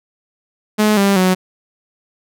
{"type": "tone with pitch steps", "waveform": "sawtooth", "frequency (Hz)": [212.6, 198.36, 185.08], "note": ["G#3", "G3", "F#3"], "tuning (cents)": [41, 21, 1], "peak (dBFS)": -7, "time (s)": [0.78, 1.35], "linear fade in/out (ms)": 20, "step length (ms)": 190, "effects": []}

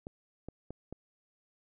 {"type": "clicks", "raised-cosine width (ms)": 2, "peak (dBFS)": -28, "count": 4, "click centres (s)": [0.069, 0.486, 0.706, 0.926], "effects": []}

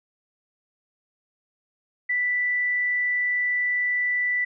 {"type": "tone", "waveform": "sine", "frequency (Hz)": 1975.5, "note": "B6", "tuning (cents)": 0, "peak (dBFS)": -21, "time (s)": [2.09, 4.45], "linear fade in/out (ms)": 10, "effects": []}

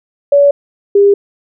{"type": "tone pair in turn", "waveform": "sine", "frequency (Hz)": [569, 402.3], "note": ["C#5", "G4"], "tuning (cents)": [45, 45], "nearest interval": "tritone", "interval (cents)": 600, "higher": "first", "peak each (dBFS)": -4, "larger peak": "neither", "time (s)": [[0.32, 0.51], [0.95, 1.14]], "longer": "neither", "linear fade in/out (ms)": 5, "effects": []}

